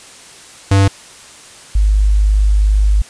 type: tone pair in turn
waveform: square / sine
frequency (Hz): 98 / 51.29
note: G2 / G#1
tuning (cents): 0 / -21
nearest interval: major seventh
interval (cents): 1121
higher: first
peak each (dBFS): -8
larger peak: neither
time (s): 0.71-0.88 / 1.75-3.02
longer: second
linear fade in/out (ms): 5
effects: white hiss -38 dBFS RMS until 3.09 s + resampled to 22050 Hz